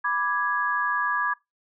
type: chord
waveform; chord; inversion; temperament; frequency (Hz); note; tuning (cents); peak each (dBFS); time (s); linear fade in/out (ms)
sine; G# diminished; first; equal; 987.8 / 1174.7 / 1661.2; B5 / D6 / G#6; 0 / 0 / 0; -29 / -27 / -25; 0.04-1.34; 10
effects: noise-tail reverb RT60 0.2 s tail -23 dB re dry